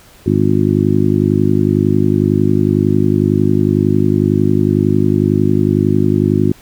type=harmonic tone; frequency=51 Hz; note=G#1; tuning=31 cents flat; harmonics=2 / 3 / 4 / 5 / 6 / 7; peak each=-17 / -17 / -17 / -17 / -17 / -17 dBFS; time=0.26-6.52 s; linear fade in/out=5 ms; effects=pink hiss -44 dBFS RMS until 6.61 s